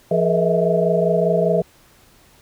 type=tone cluster; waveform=sine; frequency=171.4 / 422.2 / 479.1 / 633 / 658 Hz; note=F3 / G#4 / A#4 / D#5 / E5; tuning=-32 / +29 / +47 / +30 / -3 cents; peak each=-21 dBFS; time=0.11-1.62 s; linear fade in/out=5 ms; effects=pink hiss -52 dBFS RMS until 2.41 s